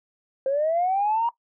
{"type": "linear sweep", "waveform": "sine", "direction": "up", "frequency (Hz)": [525, 951], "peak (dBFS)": -19, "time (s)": [0.46, 1.29], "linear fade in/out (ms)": 2, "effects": ["noise-tail reverb RT60 0.1 s tail -18 dB re dry", "tanh soft clip ceiling -15 dBFS"]}